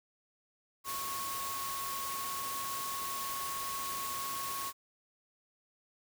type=tone in noise; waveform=sine; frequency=1100 Hz; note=C#6; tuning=14 cents flat; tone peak=-38 dBFS; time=0.84-4.73 s; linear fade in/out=50 ms; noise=white; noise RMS=-40 dBFS; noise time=0.84-4.73 s; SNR=-1 dB; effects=none